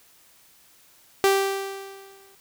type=tone with exponential decay; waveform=sawtooth; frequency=391.1 Hz; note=G4; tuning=4 cents flat; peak=-11 dBFS; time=1.24-2.35 s; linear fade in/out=0 ms; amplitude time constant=240 ms; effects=white hiss -56 dBFS RMS until 2.4 s